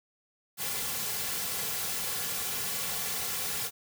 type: noise with comb filter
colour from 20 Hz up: white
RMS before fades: -33 dBFS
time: 0.57-3.71 s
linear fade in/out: 50 ms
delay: 3.2 ms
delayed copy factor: -0.75
effects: none